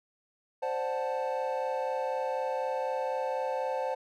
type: chord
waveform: triangle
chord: D dominant seventh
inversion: third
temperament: equal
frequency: 523.3 / 587.3 / 740 / 880 Hz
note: C5 / D5 / F#5 / A5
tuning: 0 / 0 / 0 / 0 cents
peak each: -30 / -36 / -36 / -33 dBFS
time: 0.62-3.95 s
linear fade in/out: 10 ms
effects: none